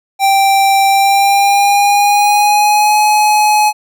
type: tone with pitch glide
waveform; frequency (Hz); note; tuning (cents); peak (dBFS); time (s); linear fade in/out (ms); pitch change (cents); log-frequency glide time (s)
square; 784 to 845.1; G5 to G#5; 0 to +30; -8; 0.19-3.73; 50; +130; 0.88-2.98
effects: none